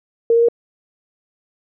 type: tone with pitch steps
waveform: sine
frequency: 461.9 / 466.2 / 470.5 Hz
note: A#4 / A#4 / A#4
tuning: -16 / 0 / +16 cents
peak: -10 dBFS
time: 0.3-0.486 s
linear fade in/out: 2 ms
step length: 62 ms
effects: none

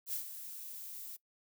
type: noise with ADSR envelope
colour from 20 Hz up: violet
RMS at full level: -36 dBFS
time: 0.06-1.17 s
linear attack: 71 ms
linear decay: 110 ms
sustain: -10 dB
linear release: 17 ms
effects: noise-tail reverb RT60 0.1 s tail -20 dB re dry

